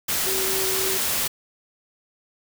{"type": "tone in noise", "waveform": "sine", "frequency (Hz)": 382.1, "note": "G4", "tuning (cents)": -44, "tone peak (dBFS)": -28, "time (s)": [0.26, 0.98], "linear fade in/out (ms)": 10, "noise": "white", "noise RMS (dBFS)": -24, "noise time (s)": [0.08, 1.28], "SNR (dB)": -7, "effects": []}